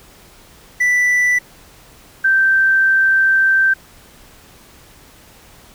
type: tone pair in turn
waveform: triangle / sine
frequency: 1975.5 / 1561.6 Hz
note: B6 / G6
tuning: 0 / -7 cents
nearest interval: major third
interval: 407 cents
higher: first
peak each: -10 dBFS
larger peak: neither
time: 0.8-1.39 / 2.24-3.74 s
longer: second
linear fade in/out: 10 ms
effects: pink hiss -45 dBFS RMS until 5.74 s